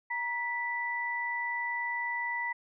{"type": "tone pair together", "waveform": "sine", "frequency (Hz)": [944, 1975], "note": ["A#5", "B6"], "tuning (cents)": [22, 0], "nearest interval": "octave + minor second", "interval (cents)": 1278, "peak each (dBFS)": [-35, -32], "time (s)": [0.1, 2.53], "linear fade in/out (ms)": 10, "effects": []}